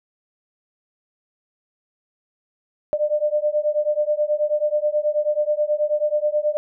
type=beating tone pair; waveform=sine; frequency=595 / 604.3 Hz; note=D5 / D5; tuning=+22 / +49 cents; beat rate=9.3 Hz; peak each=-21 dBFS; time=2.93-6.57 s; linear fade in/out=0 ms; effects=none